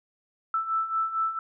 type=beating tone pair; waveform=sine; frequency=1318.5 / 1322.9 Hz; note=E6 / E6; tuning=0 / +6 cents; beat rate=4.4 Hz; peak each=-31 / -26 dBFS; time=0.54-1.39 s; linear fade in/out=2 ms; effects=none